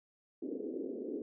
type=band-pass noise; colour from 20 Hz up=pink; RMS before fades=-40 dBFS; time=0.42-1.22 s; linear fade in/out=2 ms; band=250 to 470 Hz; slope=48 dB/octave; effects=none